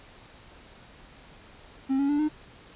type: tone with pitch steps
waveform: triangle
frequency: 267.4 / 279.2 / 291.6 / 304.5 Hz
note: C4 / C#4 / D4 / D#4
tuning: +38 / +13 / -12 / -37 cents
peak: -20 dBFS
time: 1.89-2.29 s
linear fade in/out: 20 ms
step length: 100 ms
effects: pink hiss -51 dBFS RMS until 2.75 s + resampled to 8000 Hz